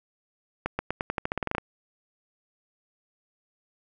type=accelerating click train; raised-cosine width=0.5 ms; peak=-12 dBFS; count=14; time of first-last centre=0.66-1.582 s; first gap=130 ms; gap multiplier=0.89; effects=none